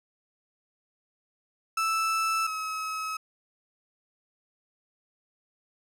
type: tone pair in turn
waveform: 35% pulse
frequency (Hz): 1318.5 / 1282.4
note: E6 / E6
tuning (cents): 0 / -48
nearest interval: unison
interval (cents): 48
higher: first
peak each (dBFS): -23 / -29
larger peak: first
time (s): 1.77-2.47 / 2.47-3.17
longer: neither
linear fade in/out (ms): 5
effects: low-pass 12000 Hz 12 dB/octave